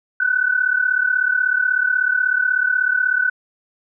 sine tone pair together, 1480 / 1516.3 Hz, F#6 / F#6, 0 / +42 cents, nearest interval unison, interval 42 cents, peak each -18 dBFS, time 0.2-3.3 s, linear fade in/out 5 ms, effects none

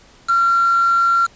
sine tone with quantisation, 1371 Hz, F6, 32 cents flat, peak -12 dBFS, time 0.28-1.27 s, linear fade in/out 20 ms, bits 4, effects pink hiss -48 dBFS RMS until 1.35 s + resampled to 16000 Hz

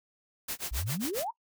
white noise with tremolo, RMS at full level -34 dBFS, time 0.48-1.27 s, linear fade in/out 5 ms, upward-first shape sine, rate 7.4 Hz, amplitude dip 100%
sine exponential sweep, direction up, 50.3 to 987.8 Hz, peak -31 dBFS, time 0.71-1.31 s, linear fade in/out 10 ms
effects noise-tail reverb RT60 0.1 s tail -22 dB re dry

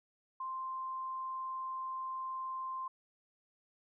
sine tone, 1046.5 Hz, C6, in tune, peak -37 dBFS, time 0.4-2.88 s, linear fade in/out 5 ms, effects none

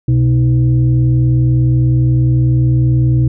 sine tone with frequency modulation, 125.4 Hz, B2, 27 cents sharp, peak -8 dBFS, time 0.08-3.28 s, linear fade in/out 5 ms, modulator 191 Hz, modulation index 0.52, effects none

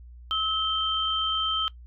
sine tone pair together, 1291 / 3128 Hz, E6 / G7, -37 / -4 cents, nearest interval octave + minor third, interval 1533 cents, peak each -28 / -25 dBFS, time 0.31-1.68 s, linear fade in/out 0 ms, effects noise-tail reverb RT60 0.1 s tail -20 dB re dry + added 60 Hz sine -43 dBFS peak until 1.86 s

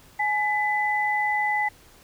sine tone pair together, 840.9 / 2000 Hz, G#5 / B6, +21 / +21 cents, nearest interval octave + minor third, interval 1500 cents, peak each -24 dBFS, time 0.19-1.69 s, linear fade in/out 10 ms, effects pink hiss -53 dBFS RMS until 2.03 s

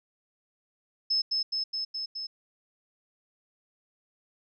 sine tone with echo, 5210 Hz, E8, 21 cents flat, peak -23 dBFS, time 1.1-1.22 s, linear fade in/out 10 ms, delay 210 ms, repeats 5, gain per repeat -2 dB, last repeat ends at 2.27 s, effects none

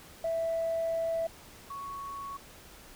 sine tone pair in turn, 659.3 / 1111.6 Hz, E5 / C#6, 0 / +4 cents, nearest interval major sixth, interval 904 cents, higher second, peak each -27 / -37 dBFS, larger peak first, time 0.24-1.27 / 1.7-2.37 s, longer first, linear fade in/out 5 ms, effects tanh soft clip ceiling -24 dBFS + pink hiss -52 dBFS RMS until 2.95 s

